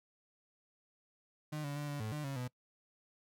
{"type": "tone with pitch steps", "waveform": "35% pulse", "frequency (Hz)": [151.9, 143.4, 146.7, 144.5, 108.6, 149.8, 137.6, 124.9], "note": ["D#3", "D3", "D3", "D3", "A2", "D3", "C#3", "B2"], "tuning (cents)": [-41, -41, -2, -28, -22, 35, -12, 20], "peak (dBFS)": -36, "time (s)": [1.52, 2.48], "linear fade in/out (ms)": 10, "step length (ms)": 120, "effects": ["noise-tail reverb RT60 0.1 s tail -22 dB re dry"]}